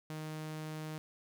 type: tone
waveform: sawtooth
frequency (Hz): 155.56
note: D#3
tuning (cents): 0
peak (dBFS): -36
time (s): 0.1-0.98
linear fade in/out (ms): 0
effects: none